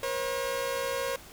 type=tone pair together; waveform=sawtooth; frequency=481.1 / 540 Hz; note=B4 / C#5; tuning=-45 / -45 cents; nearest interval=major second; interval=200 cents; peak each=-30 / -27 dBFS; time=0.03-1.16 s; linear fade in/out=2 ms; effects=pink hiss -49 dBFS RMS until 1.32 s